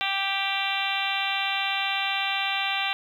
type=harmonic tone; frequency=392 Hz; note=G4; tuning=in tune; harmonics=2 / 3 / 4 / 5 / 6 / 7 / 8 / 9 / 10; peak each=-31 / -35 / -35 / -35 / -31 / -31 / -34 / -33 / -36 dBFS; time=0.01-2.93 s; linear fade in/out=0 ms; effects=9-bit